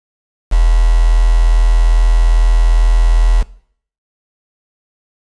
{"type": "tone with quantisation", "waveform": "sine", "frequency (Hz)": 41.2, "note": "E1", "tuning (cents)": 0, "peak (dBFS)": -6, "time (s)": [0.51, 3.43], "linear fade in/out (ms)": 20, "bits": 4, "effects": ["noise-tail reverb RT60 0.6 s tail -20 dB re dry", "resampled to 22050 Hz"]}